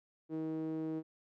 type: tone with band-pass filter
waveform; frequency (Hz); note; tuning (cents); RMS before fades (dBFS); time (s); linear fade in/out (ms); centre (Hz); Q
sawtooth; 158.7; D#3; +35; -38; 0.29-1.03; 50; 360; 5.1
effects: none